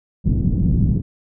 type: low-pass noise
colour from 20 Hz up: white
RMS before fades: -17 dBFS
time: 0.24-1.02 s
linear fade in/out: 20 ms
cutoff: 200 Hz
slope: 24 dB/octave
effects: none